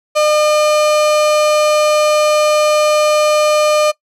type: tone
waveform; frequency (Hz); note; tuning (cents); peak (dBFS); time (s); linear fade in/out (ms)
35% pulse; 605; D#5; -49; -8; 0.15-3.92; 20
effects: noise-tail reverb RT60 0.1 s tail -20 dB re dry + low-pass 9000 Hz 12 dB/octave